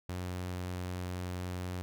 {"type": "tone", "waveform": "sawtooth", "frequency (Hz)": 90.4, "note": "F#2", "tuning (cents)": -40, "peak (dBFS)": -32, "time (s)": [0.09, 1.82], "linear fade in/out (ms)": 0, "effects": []}